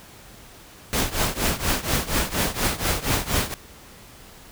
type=noise with tremolo; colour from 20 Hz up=pink; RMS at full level=-20 dBFS; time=0.93-3.54 s; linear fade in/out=0 ms; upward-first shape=triangle; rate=4.2 Hz; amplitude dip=90%; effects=pink hiss -46 dBFS RMS until 4.51 s